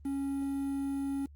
triangle tone with quantisation, 275.9 Hz, C#4, 8 cents flat, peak -29 dBFS, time 0.05-1.26 s, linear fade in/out 5 ms, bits 9, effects added 72 Hz sine -50 dBFS peak until 1.35 s + Opus 32 kbps

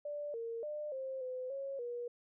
sine tone with pitch steps, 586 / 460.3 / 599 / 529 / 509 / 548 / 481 Hz, D5 / A#4 / D5 / C5 / C5 / C#5 / B4, -4 / -22 / +34 / +19 / -48 / -20 / -46 cents, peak -38 dBFS, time 0.05-2.08 s, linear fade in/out 5 ms, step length 290 ms, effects none

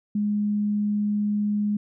sine tone, 207.7 Hz, G#3, in tune, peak -21 dBFS, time 0.15-1.77 s, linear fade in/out 5 ms, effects none

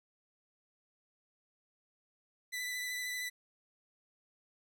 sawtooth tone with vibrato, 1990 Hz, B6, 13 cents sharp, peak -33 dBFS, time 2.52-3.3 s, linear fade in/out 20 ms, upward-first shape triangle, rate 13 Hz, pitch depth 22 cents each way, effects none

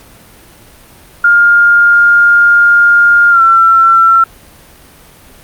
sine tone with pitch glide, 1410 to 1348.7 Hz, F6 to E6, +16 to +39 cents, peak -3 dBFS, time 1.24-4.24 s, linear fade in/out 5 ms, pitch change -77 cents, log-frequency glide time 3.3-3.42 s, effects pink hiss -39 dBFS RMS until 5.43 s + Opus 48 kbps

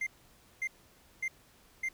triangle tone bursts, 2093 Hz, C7, in tune, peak -29 dBFS, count 4, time 0.01-1.888 s, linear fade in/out 5 ms, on 57 ms, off 550 ms, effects pink hiss -62 dBFS RMS until 1.93 s

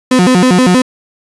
35% pulse tone with vibrato, 214.6 Hz, A3, 43 cents flat, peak -4 dBFS, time 0.11-0.82 s, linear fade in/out 5 ms, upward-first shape square, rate 6.3 Hz, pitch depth 300 cents each way, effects resampled to 24000 Hz + 7-bit

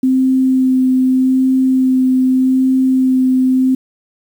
sine tone with vibrato, 259.5 Hz, C4, 14 cents flat, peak -9 dBFS, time 0.03-3.75 s, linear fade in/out 5 ms, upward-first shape sine, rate 0.83 Hz, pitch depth 12 cents each way, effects 7-bit

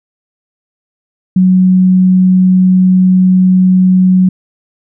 sine tone, 185 Hz, F#3, in tune, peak -4 dBFS, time 1.36-4.29 s, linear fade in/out 5 ms, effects none

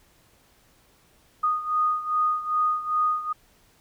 sine beating tone pair, 1236 / 1238.5 Hz, D#6 / D#6, -12 / -8 cents, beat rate 2.5 Hz, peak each -23 / -27 dBFS, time 1.43-3.33 s, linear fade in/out 10 ms, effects pink hiss -60 dBFS RMS until 3.8 s

